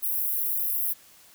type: high-pass noise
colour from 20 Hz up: white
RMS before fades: -27 dBFS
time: 0.02-0.94 s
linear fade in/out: 20 ms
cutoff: 11000 Hz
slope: 48 dB/octave
effects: white hiss -54 dBFS RMS until 1.34 s